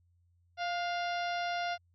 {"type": "harmonic tone with a mistuned harmonic", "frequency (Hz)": 697, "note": "F5", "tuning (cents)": -4, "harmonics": [1, 2, 3, 4, 5, 6, 7, 8], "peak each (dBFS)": [-33, -39, -43, -45, -47, -49, -50, -51], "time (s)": [0.57, 1.78], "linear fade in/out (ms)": 50, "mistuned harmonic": 2, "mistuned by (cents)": 43, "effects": ["added 87 Hz sine -66 dBFS peak until 1.94 s"]}